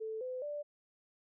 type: tone with pitch steps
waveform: sine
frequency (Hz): 440 / 508.4 / 587.3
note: A4 / C5 / D5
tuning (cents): 0 / -50 / 0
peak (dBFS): -37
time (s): 0-0.63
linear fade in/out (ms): 20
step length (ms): 210
effects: none